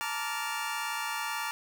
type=chord; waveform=25% pulse; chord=Bb major seventh; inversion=third; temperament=just; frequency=874.1 / 932.3 / 1165.4 / 1398.5 Hz; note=A5 / Bb5 / D6 / F6; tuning=-12 / 0 / -14 / +2 cents; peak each=-34 dBFS; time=0.01-1.51 s; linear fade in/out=0 ms; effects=none